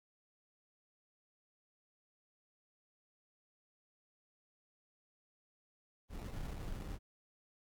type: noise with sample-and-hold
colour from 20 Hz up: brown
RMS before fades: -43 dBFS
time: 6.09-6.99 s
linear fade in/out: 50 ms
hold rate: 1575 Hz
effects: AAC 64 kbps